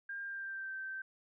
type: tone with pitch glide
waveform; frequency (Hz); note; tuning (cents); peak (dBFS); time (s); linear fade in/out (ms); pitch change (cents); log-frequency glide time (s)
sine; 1603 to 1554.7; G6 to G6; +38 to -15; -39; 0.09-1.02; 5; -53; 0.22-0.73
effects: none